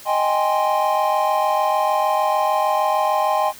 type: chord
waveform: triangle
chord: Ab major seventh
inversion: second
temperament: equal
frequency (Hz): 622.3 / 784 / 830.6 / 1046.5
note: Eb5 / G5 / Ab5 / C6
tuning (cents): 0 / 0 / 0 / 0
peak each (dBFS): -20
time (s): 0.05-3.53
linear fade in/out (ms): 50
effects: white hiss -41 dBFS RMS until 3.59 s